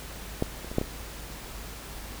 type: clicks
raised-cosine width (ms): 2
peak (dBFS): -11 / -27 / -23 / -9 / -16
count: 5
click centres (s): 0.424 / 0.646 / 0.715 / 0.784 / 0.814
effects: added 52 Hz sine -42 dBFS peak until 2.2 s + pink hiss -42 dBFS RMS until 2.2 s